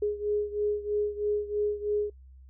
sine beating tone pair, 415.3 / 418.4 Hz, G#4 / G#4, 0 / +13 cents, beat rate 3.1 Hz, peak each -28 / -31 dBFS, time 0.02-2.1 s, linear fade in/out 5 ms, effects noise-tail reverb RT60 0.1 s tail -25 dB re dry + added 65 Hz sine -48 dBFS peak until 2.49 s

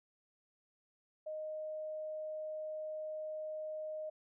sine tone, 620 Hz, D#5, 6 cents flat, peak -39 dBFS, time 1.26-4.1 s, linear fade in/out 10 ms, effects none

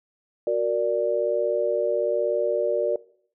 sine chord, Gb augmented, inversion none, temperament equal, 370 / 466.2 / 587.3 Hz, Gb4 / Bb4 / D5, 0 / 0 / 0 cents, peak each -27 / -25 / -23 dBFS, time 0.47-2.96 s, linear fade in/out 2 ms, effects noise-tail reverb RT60 0.6 s tail -21 dB re dry

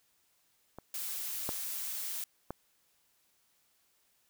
clicks, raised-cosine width 1 ms, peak -30 / -21 / -23 dBFS, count 3, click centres 0.786 / 1.491 / 2.506 s
blue noise, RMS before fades -38 dBFS, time 0.94-2.24 s, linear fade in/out 2 ms
effects white hiss -72 dBFS RMS until 4.29 s

